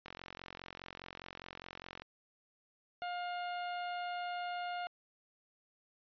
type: click train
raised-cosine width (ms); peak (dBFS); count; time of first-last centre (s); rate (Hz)
0.3; -29; 89; 0.06-2.02; 44.9
type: harmonic tone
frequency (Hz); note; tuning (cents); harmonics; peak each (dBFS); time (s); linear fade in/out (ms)
709; F5; +26; 1 / 2 / 3 / 4 / 5 / 6; -38 / -45 / -51 / -50 / -57 / -57; 3.02-4.87; 0
effects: resampled to 11025 Hz